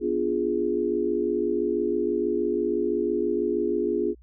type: chord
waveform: sine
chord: B diminished seventh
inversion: none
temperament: equal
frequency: 246.9 / 293.7 / 349.2 / 415.3 Hz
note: B3 / D4 / F4 / Ab4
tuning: 0 / 0 / 0 / 0 cents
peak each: -31 / -31 / -26 / -26 dBFS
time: 0-4.15 s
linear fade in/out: 50 ms
effects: added 60 Hz sine -49 dBFS peak until 4.22 s